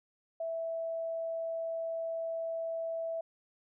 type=tone; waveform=sine; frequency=658 Hz; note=E5; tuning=3 cents flat; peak=-33 dBFS; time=0.4-3.21 s; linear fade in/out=5 ms; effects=none